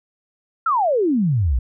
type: exponential sweep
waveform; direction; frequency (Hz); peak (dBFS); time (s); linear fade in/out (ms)
sine; down; 1393 to 55; -15; 0.66-1.59; 5
effects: none